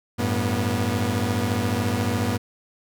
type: tone cluster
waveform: sawtooth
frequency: 95.3 / 109.5 / 242.5 Hz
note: G2 / A2 / B3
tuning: -48 / -8 / -31 cents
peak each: -22 dBFS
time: 0.18-2.38 s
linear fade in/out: 20 ms
effects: none